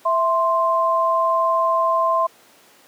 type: tone pair together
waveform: sine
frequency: 659.3 / 1046.5 Hz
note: E5 / C6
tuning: 0 / 0 cents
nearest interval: minor sixth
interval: 800 cents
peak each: -20 / -17 dBFS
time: 0.05-2.27 s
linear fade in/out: 10 ms
effects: pink hiss -51 dBFS RMS until 2.87 s + high-pass 300 Hz 12 dB/octave